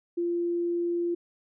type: tone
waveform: sine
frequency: 345.1 Hz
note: F4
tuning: 21 cents flat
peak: -25 dBFS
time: 0.17-1.15 s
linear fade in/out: 10 ms
effects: none